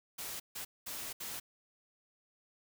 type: noise bursts at uneven times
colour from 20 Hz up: white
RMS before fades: -42 dBFS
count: 4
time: 0.18-0.4 / 0.55-0.65 / 0.86-1.13 / 1.2-1.4 s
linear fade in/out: 10 ms
effects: none